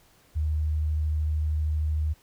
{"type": "tone with vibrato", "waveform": "sine", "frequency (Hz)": 76.8, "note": "D#2", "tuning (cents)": -22, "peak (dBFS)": -23, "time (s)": [0.35, 2.14], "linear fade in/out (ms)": 20, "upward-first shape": "sine", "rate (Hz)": 13, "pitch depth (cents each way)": 9, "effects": ["pink hiss -60 dBFS RMS until 2.22 s"]}